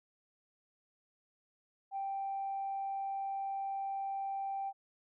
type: tone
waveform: sine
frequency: 784 Hz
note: G5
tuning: in tune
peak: -34 dBFS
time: 1.91-4.73 s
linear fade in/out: 50 ms
effects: tanh soft clip ceiling -30 dBFS